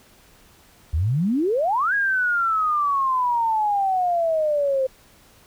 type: exponential two-way sweep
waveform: sine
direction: up then down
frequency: 70.5 to 1661.2 to 519 Hz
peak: -18 dBFS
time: 0.93-4.87 s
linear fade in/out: 10 ms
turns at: 1.94 s
effects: pink hiss -53 dBFS RMS until 5.46 s